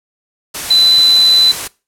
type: tone in noise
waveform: sine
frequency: 4009 Hz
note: B7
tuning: 25 cents sharp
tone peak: -6 dBFS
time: 0.7-1.52 s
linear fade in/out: 10 ms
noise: white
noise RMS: -22 dBFS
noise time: 0.54-1.68 s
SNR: +13 dB
effects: noise-tail reverb RT60 0.3 s tail -22 dB re dry + low-pass 12000 Hz 12 dB/octave